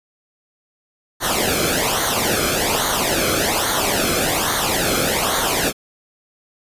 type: noise with flanger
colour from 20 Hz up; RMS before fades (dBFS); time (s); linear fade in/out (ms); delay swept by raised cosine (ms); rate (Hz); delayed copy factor
pink; -19; 1.2-5.73; 50; 0.38 to 1.09; 1.2; -0.75
effects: resampled to 32000 Hz